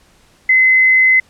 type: tone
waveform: sine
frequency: 2045 Hz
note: C7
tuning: 40 cents flat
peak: -7 dBFS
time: 0.49-1.2 s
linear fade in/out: 5 ms
effects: pink hiss -51 dBFS RMS until 1.29 s + low-pass 10000 Hz 12 dB/octave